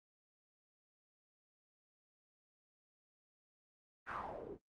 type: noise with low-pass filter sweep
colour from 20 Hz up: white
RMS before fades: -45 dBFS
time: 4.06-4.59 s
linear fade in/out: 50 ms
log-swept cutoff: 1600 to 310 Hz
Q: 3.7
effects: noise-tail reverb RT60 0.1 s tail -18 dB re dry + Opus 32 kbps